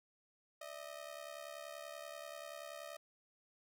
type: ring-modulated tone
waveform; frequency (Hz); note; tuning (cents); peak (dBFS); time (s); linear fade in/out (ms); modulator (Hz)
sawtooth; 622.3; D#5; 0; -40; 0.61-2.97; 5; 35.2
effects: none